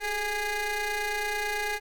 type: ring-modulated tone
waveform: 20% pulse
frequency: 408.5 Hz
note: G#4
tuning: 29 cents flat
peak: -20 dBFS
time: 0-1.8 s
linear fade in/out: 50 ms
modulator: 1240 Hz
effects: none